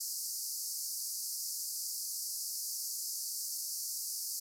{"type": "band-pass noise", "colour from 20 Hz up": "pink", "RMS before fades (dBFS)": -39, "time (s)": [0, 4.4], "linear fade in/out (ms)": 10, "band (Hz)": [4600, 15000], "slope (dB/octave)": 96, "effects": []}